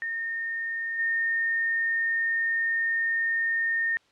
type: tone with level steps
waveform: sine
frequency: 1830 Hz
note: A#6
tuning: 32 cents flat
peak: -28 / -23 dBFS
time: 0.02-3.97 s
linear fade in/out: 0 ms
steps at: 0.98 s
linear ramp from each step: 20 ms
effects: white hiss -63 dBFS RMS until 4.11 s + low-pass 4000 Hz 12 dB/octave